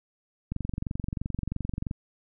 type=click train; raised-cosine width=5 ms; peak=-18 dBFS; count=33; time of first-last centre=0.52-1.911 s; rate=23 Hz; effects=none